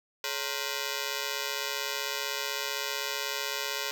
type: ring-modulated tone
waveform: 5% pulse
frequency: 493.9 Hz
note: B4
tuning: in tune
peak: -16 dBFS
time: 0.24-3.91 s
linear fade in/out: 0 ms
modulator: 67.9 Hz
effects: none